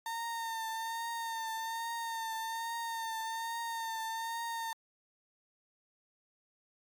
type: tone with vibrato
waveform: 35% pulse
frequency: 910 Hz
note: A#5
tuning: 42 cents flat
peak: -34 dBFS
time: 0.06-4.73 s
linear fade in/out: 2 ms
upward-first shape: triangle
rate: 1.2 Hz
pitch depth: 38 cents each way
effects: AAC 64 kbps